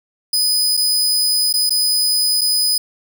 sawtooth tone with dropouts, 4995 Hz, D#8, 6 cents sharp, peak -11 dBFS, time 0.33-2.78 s, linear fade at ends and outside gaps 5 ms, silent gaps 0.769-0.773 / 1.528-1.538 / 1.695-1.705 / 2.411-2.414 s, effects none

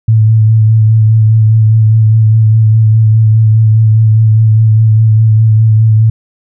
sine tone with vibrato, 110 Hz, A2, in tune, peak -3 dBFS, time 0.08-6.1 s, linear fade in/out 5 ms, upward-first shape sine, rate 4.9 Hz, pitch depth 26 cents each way, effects none

